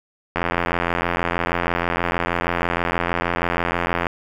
click train, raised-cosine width 0.5 ms, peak -5 dBFS, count 321, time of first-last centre 0.36-4.068 s, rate 86.3 Hz, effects 7-bit

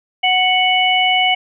harmonic tone, 740 Hz, F#5, in tune, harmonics 1 / 3 / 4, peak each -16 / -16 / -16 dBFS, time 0.23-1.35 s, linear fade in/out 10 ms, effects none

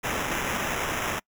white noise with sample-and-hold, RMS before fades -29 dBFS, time 0.03-1.2 s, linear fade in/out 20 ms, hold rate 4410 Hz, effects noise-tail reverb RT60 0.1 s tail -26 dB re dry

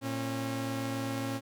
sawtooth tone pair together, 114.2 / 271.6 Hz, A#2 / C#4, -35 / -35 cents, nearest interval octave + minor third, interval 1500 cents, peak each -32 / -30 dBFS, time 0.01-1.41 s, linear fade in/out 50 ms, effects none

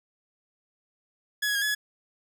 sawtooth tone with pitch steps, 1687 / 1671 / 1626 / 1701 / 1690 Hz, G#6 / G#6 / G#6 / G#6 / G#6, +27 / +10 / -37 / +41 / +30 cents, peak -21 dBFS, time 1.42-1.75 s, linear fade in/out 10 ms, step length 66 ms, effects none

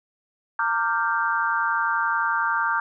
sine chord, G minor seventh, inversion first, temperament equal with one note detuned, 915.8 / 1174.7 / 1396.9 / 1568 Hz, Bb5 / D6 / F6 / G6, -31 / 0 / 0 / 0 cents, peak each -26 dBFS, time 0.59-2.8 s, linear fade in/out 2 ms, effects none

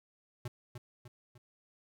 square tone with echo, 121.4 Hz, B2, 29 cents flat, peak -37 dBFS, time 0.45-0.48 s, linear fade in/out 5 ms, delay 300 ms, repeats 3, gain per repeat -6 dB, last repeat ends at 1.38 s, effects none

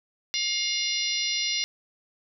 harmonic tone with a mistuned harmonic, 710 Hz, F5, 28 cents sharp, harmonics 3 / 4 / 5 / 6 / 7 / 8, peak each -32 / -32 / -32 / -32 / -32 / -32 dBFS, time 0.34-1.64 s, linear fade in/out 0 ms, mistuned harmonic 6, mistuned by -57 cents, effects none

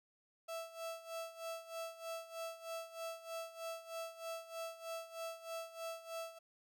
35% pulse tone with tremolo, 660 Hz, E5, 2 cents sharp, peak -39 dBFS, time 0.48-6.39 s, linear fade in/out 10 ms, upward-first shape sine, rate 3.2 Hz, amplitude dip 80%, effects none

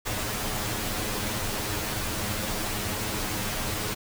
pink noise with comb filter, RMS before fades -30 dBFS, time 0.05-3.95 s, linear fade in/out 20 ms, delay 9.5 ms, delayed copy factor +0.9, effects none

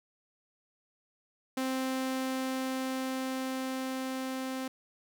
sawtooth tone with level ramp, 261.6 Hz, C4, in tune, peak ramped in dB -26 to -30 dBFS, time 1.57-4.68 s, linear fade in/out 5 ms, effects none

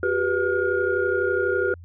sine tone cluster, 368.7 / 400.7 / 492.1 / 1424 Hz, F#4 / G4 / B4 / F6, -6 / +38 / -6 / +33 cents, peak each -25 dBFS, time 0.03-1.74 s, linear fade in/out 2 ms, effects tanh soft clip ceiling -9 dBFS + added 86 Hz sine -40 dBFS peak until 1.84 s

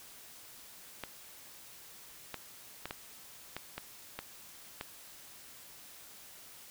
clicks, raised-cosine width 0.3 ms, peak -22 dBFS, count 8, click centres 1.037 / 2.343 / 2.856 / 2.909 / 3.566 / 3.78 / 4.19 / 4.811 s, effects white hiss -53 dBFS RMS until 6.7 s

